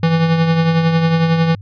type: tone with tremolo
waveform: square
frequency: 164.6 Hz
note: E3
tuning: 2 cents flat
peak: -10 dBFS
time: 0.03-1.55 s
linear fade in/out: 2 ms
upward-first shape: triangle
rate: 11 Hz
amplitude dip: 50%
effects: added 100 Hz sine -31 dBFS peak until 1.61 s + resampled to 11025 Hz